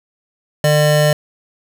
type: tone pair together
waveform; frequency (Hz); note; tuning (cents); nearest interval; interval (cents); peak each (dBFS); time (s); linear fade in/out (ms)
square; 150 / 600; D3 / D5; +37 / +37; 2 octaves; 2400; -14; 0.64-1.13; 2
effects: none